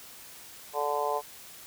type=harmonic tone; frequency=146 Hz; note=D3; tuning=10 cents flat; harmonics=3 / 4 / 5 / 6 / 7; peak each=-33 / -33 / -33 / -33 / -33 dBFS; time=0.73-1.22 s; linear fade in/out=50 ms; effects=white hiss -48 dBFS RMS until 1.66 s